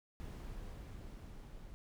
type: noise with level ramp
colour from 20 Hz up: brown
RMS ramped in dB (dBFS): -45 to -52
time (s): 0.2-1.74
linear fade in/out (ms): 0
effects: none